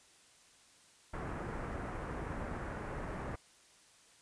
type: low-pass noise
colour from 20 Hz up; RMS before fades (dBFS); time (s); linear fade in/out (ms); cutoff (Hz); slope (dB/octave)
pink; -41; 1.13-3.36; 10; 1800; 24
effects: white hiss -63 dBFS RMS until 4.21 s + resampled to 22050 Hz